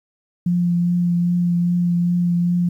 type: tone with vibrato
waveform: sine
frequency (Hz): 174.61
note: F3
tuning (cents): 0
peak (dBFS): -15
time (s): 0.46-2.69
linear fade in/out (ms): 5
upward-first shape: triangle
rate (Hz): 2.5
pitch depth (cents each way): 17
effects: 9-bit